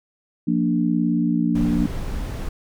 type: chord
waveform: sine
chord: Bb major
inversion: second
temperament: equal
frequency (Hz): 174.61 / 233.1 / 293.7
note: F3 / Bb3 / D4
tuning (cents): 0 / 0 / 0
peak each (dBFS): -22 / -21 / -22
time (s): 0.47-1.87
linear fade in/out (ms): 10
type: noise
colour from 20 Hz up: brown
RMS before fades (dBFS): -27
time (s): 1.55-2.49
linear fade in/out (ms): 5
effects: none